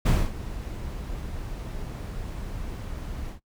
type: noise with ADSR envelope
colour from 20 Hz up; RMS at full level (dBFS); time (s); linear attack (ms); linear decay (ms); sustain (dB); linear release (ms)
brown; -17; 0.05-3.4; 15; 230; -17; 110
effects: noise-tail reverb RT60 0.1 s tail -21 dB re dry